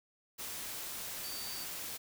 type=tone in noise; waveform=sine; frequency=4600 Hz; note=D8; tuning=37 cents flat; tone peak=-44 dBFS; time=1.23-1.65 s; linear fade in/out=20 ms; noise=white; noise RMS=-42 dBFS; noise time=0.38-1.98 s; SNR=-5 dB; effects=none